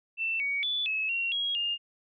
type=tone with pitch steps; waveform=sine; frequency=2674 / 2249 / 3466 / 2583 / 2744 / 3299 / 2821 Hz; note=E7 / C#7 / A7 / E7 / F7 / G#7 / F7; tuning=+24 / +24 / -27 / -36 / -31 / -12 / +17 cents; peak=-27 dBFS; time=0.17-1.78 s; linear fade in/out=50 ms; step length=230 ms; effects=none